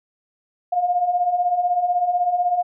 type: beating tone pair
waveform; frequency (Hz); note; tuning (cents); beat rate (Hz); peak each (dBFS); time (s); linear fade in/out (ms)
sine; 698.5 / 714.5; F5 / F5; 0 / +39; 16; -24 / -18; 0.72-2.63; 10
effects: none